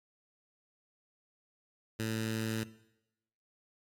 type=tone with notch filter; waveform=10% pulse; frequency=111.1 Hz; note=A2; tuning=17 cents sharp; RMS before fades=-35 dBFS; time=1.99-2.64 s; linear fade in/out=10 ms; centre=710 Hz; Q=0.79; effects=noise-tail reverb RT60 0.9 s tail -19 dB re dry + AAC 48 kbps